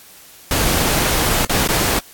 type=noise with dropouts; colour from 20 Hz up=pink; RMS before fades=-17 dBFS; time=0.51-1.99 s; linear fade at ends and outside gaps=1 ms; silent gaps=1.449-1.495 / 1.675-1.688 s; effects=white hiss -43 dBFS RMS until 2.13 s + AAC 64 kbps